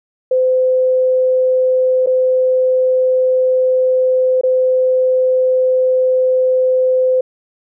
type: tone with dropouts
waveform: sine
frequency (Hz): 513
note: C5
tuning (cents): -34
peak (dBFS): -10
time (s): 0.31-7.21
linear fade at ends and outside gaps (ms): 5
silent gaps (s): 2.062-2.07 / 4.412-4.434
effects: none